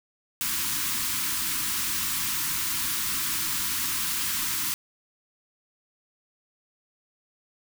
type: band-stop noise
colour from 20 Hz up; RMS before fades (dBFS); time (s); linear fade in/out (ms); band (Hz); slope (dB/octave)
white; -28; 0.41-4.74; 0; 350 to 920; 96
effects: none